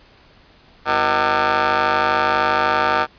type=ring-modulated tone; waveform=15% pulse; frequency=143.5 Hz; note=D3; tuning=40 cents flat; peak=-6 dBFS; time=0.85-3.07 s; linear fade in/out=50 ms; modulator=1050 Hz; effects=pink hiss -50 dBFS RMS until 3.18 s + resampled to 11025 Hz